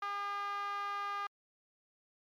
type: tone with band-pass filter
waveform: 5% pulse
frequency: 404.3 Hz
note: G#4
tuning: 46 cents flat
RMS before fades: -38 dBFS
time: 0.02-1.27 s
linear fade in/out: 5 ms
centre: 1100 Hz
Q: 5.7
effects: MP3 96 kbps